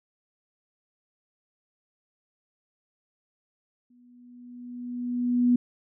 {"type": "tone with exponential growth", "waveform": "sine", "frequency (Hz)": 244.6, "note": "B3", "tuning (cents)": -16, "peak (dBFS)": -16, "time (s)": [3.9, 5.56], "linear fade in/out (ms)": 5, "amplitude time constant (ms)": 360, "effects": []}